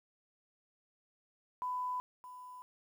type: tone with echo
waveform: sine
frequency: 999 Hz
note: B5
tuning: 20 cents sharp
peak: -34 dBFS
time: 1.62-2 s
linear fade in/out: 0 ms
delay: 620 ms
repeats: 1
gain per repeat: -13 dB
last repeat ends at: 2.62 s
effects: 11-bit